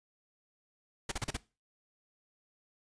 pink noise bursts, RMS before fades -34 dBFS, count 5, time 1.09-1.369 s, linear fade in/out 5 ms, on 27 ms, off 36 ms, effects noise-tail reverb RT60 0.3 s tail -20 dB re dry + resampled to 22050 Hz

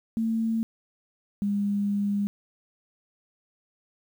sine tone pair in turn, 225.2 / 202.7 Hz, A3 / G#3, +40 / -42 cents, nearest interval major second, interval 182 cents, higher first, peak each -23 dBFS, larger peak neither, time 0.17-0.63 / 1.42-2.27 s, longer second, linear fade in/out 0 ms, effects 9-bit

